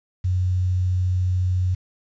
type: tone with quantisation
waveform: sine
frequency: 91.4 Hz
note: F#2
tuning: 21 cents flat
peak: -18 dBFS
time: 0.24-1.75 s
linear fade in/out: 10 ms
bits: 8
effects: resampled to 16000 Hz